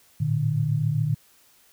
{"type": "tone cluster", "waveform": "sine", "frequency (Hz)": [108.8, 116.3, 150.6], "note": ["A2", "A#2", "D3"], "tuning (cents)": [-19, -4, 44], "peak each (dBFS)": [-31, -25, -23], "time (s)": [0.2, 1.15], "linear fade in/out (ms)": 10, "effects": ["white hiss -58 dBFS RMS until 1.72 s"]}